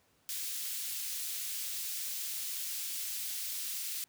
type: high-pass noise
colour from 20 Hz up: white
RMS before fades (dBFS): -38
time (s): 0.29-4.04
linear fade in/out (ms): 0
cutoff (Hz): 2900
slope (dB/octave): 12
effects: pink hiss -70 dBFS RMS until 4.08 s + high-pass 80 Hz 12 dB/octave